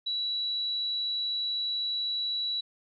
sine tone, 3924 Hz, B7, 12 cents flat, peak -28 dBFS, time 0.06-2.61 s, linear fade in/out 10 ms, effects none

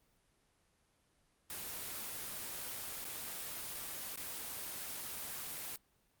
white noise with dropouts, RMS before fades -43 dBFS, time 1.5-5.76 s, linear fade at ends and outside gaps 1 ms, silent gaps 3.045-3.051 / 4.16-4.174 s, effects pink hiss -74 dBFS RMS until 6.2 s + Opus 24 kbps

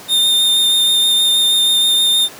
45% pulse tone with vibrato, 3636 Hz, A#7, 44 cents flat, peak -10 dBFS, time 0.08-2.29 s, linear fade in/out 50 ms, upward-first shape sine, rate 6.3 Hz, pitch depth 13 cents each way, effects pink hiss -35 dBFS RMS until 2.39 s + high-pass 200 Hz 12 dB/octave

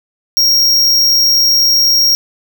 square tone, 5588 Hz, F8, in tune, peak -8 dBFS, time 0.37-2.15 s, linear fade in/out 0 ms, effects none

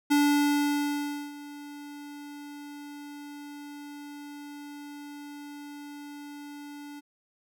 square tone with ADSR envelope, 290 Hz, D4, 22 cents flat, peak -20 dBFS, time 0.1-7.01 s, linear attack 18 ms, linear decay 1200 ms, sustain -21 dB, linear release 24 ms, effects none

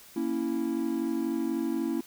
triangle chord, A# diminished, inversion none, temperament equal, 233.1 / 277.2 / 329.6 Hz, A#3 / C#4 / E4, 0 / 0 / 0 cents, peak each -31 / -30 / -28 dBFS, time 0.16-2.01 s, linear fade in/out 5 ms, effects white hiss -52 dBFS RMS until 2.06 s

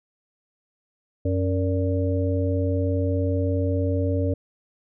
harmonic tone with a mistuned harmonic, 92.5 Hz, F#2, in tune, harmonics 1 / 3 / 5 / 6, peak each -22 / -27 / -29 / -30 dBFS, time 1.25-4.34 s, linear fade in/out 5 ms, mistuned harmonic 6, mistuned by +74 cents, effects none

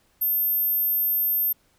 sine tone, 13290 Hz, G#9, in tune, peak -20 dBFS, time 0.21-1.53 s, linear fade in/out 10 ms, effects pink hiss -64 dBFS RMS until 1.78 s

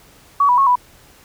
sine tone with pitch steps, 1131 / 982 / 1095 / 987 Hz, C#6 / B5 / C#6 / B5, +34 / -10 / -22 / -1 cents, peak -10 dBFS, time 0.4-0.756 s, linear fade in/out 5 ms, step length 89 ms, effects pink hiss -48 dBFS RMS until 1.24 s

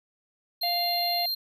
square tone, 4186 Hz, C8, in tune, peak -27 dBFS, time 0.61-1.35 s, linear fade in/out 10 ms
harmonic tone, 698.5 Hz, F5, in tune, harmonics 1 / 3 / 4 / 5, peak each -28 / -38 / -40 / -42 dBFS, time 0.63-1.26 s, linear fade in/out 5 ms
effects none

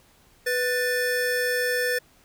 square tone pair together, 493.9 / 1773.3 Hz, B4 / A6, 0 / +13 cents, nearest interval octave + minor seventh, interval 2213 cents, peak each -26 dBFS, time 0.46-1.99 s, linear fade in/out 10 ms, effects pink hiss -58 dBFS RMS until 2.24 s

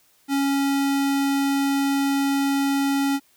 square tone, 277.2 Hz, C#4, in tune, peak -20 dBFS, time 0.28-3.2 s, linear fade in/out 50 ms, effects white hiss -60 dBFS RMS until 3.36 s

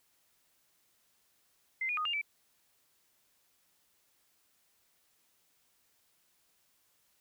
sine tone with pitch steps, 2075 / 2447 / 1239 / 2810 / 2313 Hz, C7 / D#7 / D#6 / F7 / D7, -15 / -29 / -8 / +10 / -27 cents, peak -31 dBFS, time 1.81-2.215 s, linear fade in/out 5 ms, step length 81 ms, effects white hiss -72 dBFS RMS until 7.2 s

